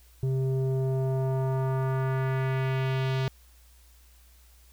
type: tone with low-pass filter sweep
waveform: square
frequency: 132.1 Hz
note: C3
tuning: 17 cents sharp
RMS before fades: -27 dBFS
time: 0.23-3.28 s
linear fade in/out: 0 ms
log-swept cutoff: 310 to 4000 Hz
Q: 1.5
effects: added 60 Hz sine -54 dBFS peak until 4.72 s + white hiss -61 dBFS RMS until 4.72 s